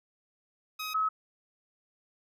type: tone pair in turn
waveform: 15% pulse / sine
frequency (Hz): 1263 / 1283.6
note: D#6 / E6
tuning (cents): +26 / -46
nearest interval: unison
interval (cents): 28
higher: second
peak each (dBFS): -28 / -25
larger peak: second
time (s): 0.79-0.94 / 0.94-1.09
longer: neither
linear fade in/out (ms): 10
effects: none